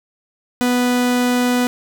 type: tone pair together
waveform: 45% pulse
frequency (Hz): 246.9 / 493.8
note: B3 / B4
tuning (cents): 0 / 0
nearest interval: octave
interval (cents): 1200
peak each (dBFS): -15 / -24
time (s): 0.61-1.67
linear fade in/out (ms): 0
effects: none